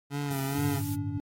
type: tone with vibrato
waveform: 25% pulse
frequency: 139.9 Hz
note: C#3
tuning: 16 cents sharp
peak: -26 dBFS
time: 0.1-0.82 s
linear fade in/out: 50 ms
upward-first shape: sine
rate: 2.3 Hz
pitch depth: 54 cents each way
type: noise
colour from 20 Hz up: blue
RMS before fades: -41 dBFS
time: 0.3-0.96 s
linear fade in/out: 20 ms
type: tone with tremolo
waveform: triangle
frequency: 287 Hz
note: D4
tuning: 40 cents flat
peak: -30 dBFS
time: 0.55-1.2 s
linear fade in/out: 0 ms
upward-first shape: sine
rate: 3.2 Hz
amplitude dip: 35%
type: chord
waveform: sine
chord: G suspended second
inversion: none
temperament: equal with one note detuned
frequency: 98 / 110 / 148.62 Hz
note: G2 / A2 / D3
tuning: 0 / 0 / +21 cents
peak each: -34 / -35 / -38 dBFS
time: 0.58-1.18 s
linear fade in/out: 5 ms
effects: AAC 48 kbps